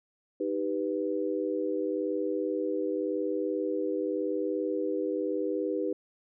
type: chord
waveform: sine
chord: Eb augmented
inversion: none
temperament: equal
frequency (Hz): 311.1 / 392 / 493.9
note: Eb4 / G4 / B4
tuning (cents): 0 / 0 / 0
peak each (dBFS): -32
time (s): 0.4-5.93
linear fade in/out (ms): 5
effects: none